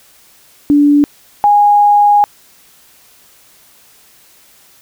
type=tone pair in turn; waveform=sine; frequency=290.1 / 823.6 Hz; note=D4 / G#5; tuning=-21 / -15 cents; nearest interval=octave + tritone; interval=1806 cents; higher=second; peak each=-5 dBFS; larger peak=neither; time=0.7-1.04 / 1.44-2.24 s; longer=second; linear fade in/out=0 ms; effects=white hiss -46 dBFS RMS until 4.81 s